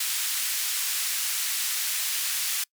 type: band-pass noise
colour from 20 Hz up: white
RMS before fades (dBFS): -28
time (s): 0-2.64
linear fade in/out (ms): 5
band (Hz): 1800 to 14000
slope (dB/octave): 12
effects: noise-tail reverb RT60 0.1 s tail -26 dB re dry

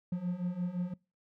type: beating tone pair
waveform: triangle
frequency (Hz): 174.61 / 180.41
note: F3 / F#3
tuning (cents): 0 / -43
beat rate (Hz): 5.8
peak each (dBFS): -35 / -31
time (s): 0.12-0.94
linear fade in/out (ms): 5
effects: noise-tail reverb RT60 0.3 s tail -25 dB re dry

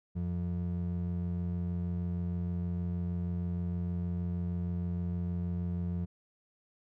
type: ring-modulated tone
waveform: triangle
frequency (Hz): 131.8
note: C3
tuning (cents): +13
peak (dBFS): -26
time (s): 0.15-6.06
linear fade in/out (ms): 20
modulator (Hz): 43.2
effects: none

